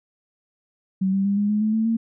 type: tone with pitch steps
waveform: sine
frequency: 190.1 / 194.99 / 200 / 205.2 / 210.4 / 215.9 / 221.4 / 227.1 Hz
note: F#3 / G3 / G3 / G#3 / G#3 / A3 / A3 / A#3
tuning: +47 / -9 / +35 / -21 / +23 / -33 / +11 / -45 cents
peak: -18 dBFS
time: 1.01-1.97 s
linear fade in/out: 10 ms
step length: 120 ms
effects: none